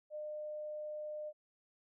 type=tone; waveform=sine; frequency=605 Hz; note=D#5; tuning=49 cents flat; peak=-40 dBFS; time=0.1-1.33 s; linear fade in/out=50 ms; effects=none